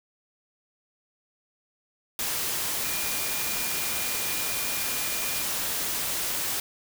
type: tone in noise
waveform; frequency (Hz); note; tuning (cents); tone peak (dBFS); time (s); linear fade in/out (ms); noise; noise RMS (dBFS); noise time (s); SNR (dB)
sine; 2416; D7; +48; -38; 2.84-5.43; 2; white; -29; 2.19-6.6; -12
effects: none